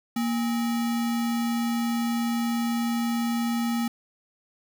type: tone with sample-and-hold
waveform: sine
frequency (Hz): 234.2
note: A#3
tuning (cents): +8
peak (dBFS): -23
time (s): 0.16-3.88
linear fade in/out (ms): 5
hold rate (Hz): 1050
effects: none